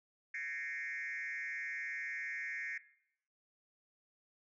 sine tone with frequency modulation, 1975.5 Hz, B6, in tune, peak -37 dBFS, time 0.34-2.78 s, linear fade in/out 5 ms, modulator 146 Hz, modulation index 2, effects noise-tail reverb RT60 0.7 s tail -18 dB re dry + tanh soft clip ceiling -35 dBFS

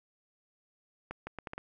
accelerating click train, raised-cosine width 0.5 ms, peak -24 dBFS, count 6, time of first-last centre 1.11-1.58 s, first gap 160 ms, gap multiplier 0.73, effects none

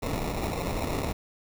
pink noise with sample-and-hold, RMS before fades -30 dBFS, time 0.02-1.13 s, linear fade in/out 10 ms, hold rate 1575 Hz, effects none

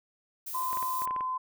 violet noise, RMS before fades -38 dBFS, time 0.46-1.06 s, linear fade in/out 10 ms
sine tone, 1025 Hz, C6, 36 cents flat, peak -29 dBFS, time 0.54-1.38 s, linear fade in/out 10 ms
clicks, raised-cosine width 0.5 ms, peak -26 dBFS, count 8, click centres 0.73 / 0.772 / 0.827 / 1.02 / 1.075 / 1.109 / 1.163 / 1.208 s
effects none

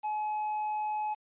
triangle tone with quantisation, 850 Hz, G#5, 40 cents sharp, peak -28 dBFS, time 0.03-1.15 s, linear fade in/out 20 ms, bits 9, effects resampled to 8000 Hz

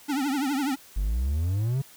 square tone with vibrato, 277.2 Hz, C#4, in tune, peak -25 dBFS, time 0.08-0.76 s, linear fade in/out 20 ms, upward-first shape triangle, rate 12 Hz, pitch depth 160 cents each way
triangle exponential sweep, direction up, 45.21 to 140.6 Hz, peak -21 dBFS, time 0.96-1.82 s, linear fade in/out 10 ms
effects white hiss -51 dBFS RMS until 1.96 s

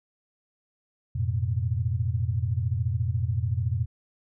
sine tone cluster, 88.1 / 109.1 / 123 Hz, F2 / A2 / B2, +16 / -14 / -7 cents, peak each -28 dBFS, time 1.15-3.86 s, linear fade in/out 10 ms, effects none

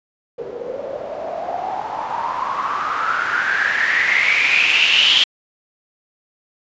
blue noise with low-pass filter sweep, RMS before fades -19 dBFS, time 0.38-5.24 s, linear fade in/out 5 ms, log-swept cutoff 450 to 3200 Hz, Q 9, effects resampled to 16000 Hz

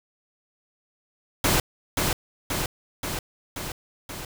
pink noise with echo, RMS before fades -21 dBFS, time 1.44-1.6 s, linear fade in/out 2 ms, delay 530 ms, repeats 5, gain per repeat -3 dB, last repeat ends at 4.25 s, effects none

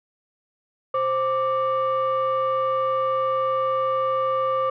sine tone pair together, 526.1 / 1174.7 Hz, C5 / D6, +9 / 0 cents, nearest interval octave + major second, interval 1391 cents, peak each -21 dBFS, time 0.94-4.7 s, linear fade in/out 5 ms, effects tanh soft clip ceiling -16 dBFS

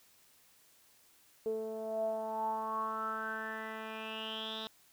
10% pulse tone with low-pass filter sweep, 220 Hz, A3, in tune, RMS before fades -38 dBFS, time 1.46-4.67 s, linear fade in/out 0 ms, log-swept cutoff 450 to 3900 Hz, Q 9, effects white hiss -65 dBFS RMS until 4.92 s

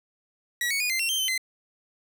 sawtooth tone with pitch steps, 1927 / 2225 / 2458 / 2081 / 2726 / 3143 / 3071 / 2057 Hz, B6 / C#7 / D#7 / C7 / F7 / G7 / G7 / C7, -43 / +6 / -22 / -10 / -43 / +4 / -36 / -30 cents, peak -21 dBFS, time 0.61-1.378 s, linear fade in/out 2 ms, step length 96 ms, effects none

